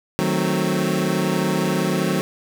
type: chord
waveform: 25% pulse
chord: D# diminished seventh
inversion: none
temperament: equal with one note detuned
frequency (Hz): 154.31 / 185 / 220 / 261.6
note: D#3 / F#3 / A3 / C4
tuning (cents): -14 / 0 / 0 / 0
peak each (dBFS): -21 / -18 / -23 / -23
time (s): 0.19-2.21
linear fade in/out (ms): 0
effects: none